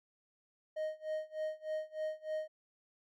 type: tone with tremolo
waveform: triangle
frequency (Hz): 622.3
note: D#5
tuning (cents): 0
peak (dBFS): -31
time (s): 0.76-2.48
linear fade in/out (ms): 10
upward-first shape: sine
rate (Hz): 3.3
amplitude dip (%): 95
effects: MP3 64 kbps